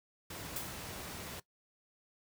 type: noise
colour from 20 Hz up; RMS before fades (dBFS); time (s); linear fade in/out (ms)
pink; -44; 0.3-1.4; 5
type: noise with exponential decay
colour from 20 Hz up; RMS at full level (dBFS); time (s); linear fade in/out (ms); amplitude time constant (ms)
blue; -37; 0.56-0.86; 2; 64
effects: noise-tail reverb RT60 0.1 s tail -18 dB re dry + high-pass 60 Hz 12 dB/octave